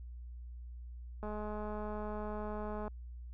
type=click train; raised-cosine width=1 ms; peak=-29 dBFS; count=349; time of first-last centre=1.23-2.879 s; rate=211 Hz; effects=added 60 Hz sine -44 dBFS peak until 3.33 s